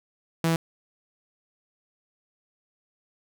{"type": "tone", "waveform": "sawtooth", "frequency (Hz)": 164.5, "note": "E3", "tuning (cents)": -3, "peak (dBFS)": -17, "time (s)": [0.44, 0.56], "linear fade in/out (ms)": 2, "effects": []}